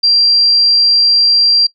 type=tone; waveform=sine; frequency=4736 Hz; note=D8; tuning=14 cents sharp; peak=-7 dBFS; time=0.03-1.67 s; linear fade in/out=10 ms; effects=noise-tail reverb RT60 0.1 s tail -20 dB re dry